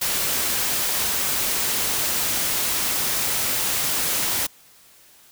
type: noise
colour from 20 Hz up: white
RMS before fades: -23 dBFS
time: 0.01-4.47 s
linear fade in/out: 10 ms
effects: white hiss -52 dBFS RMS until 5.31 s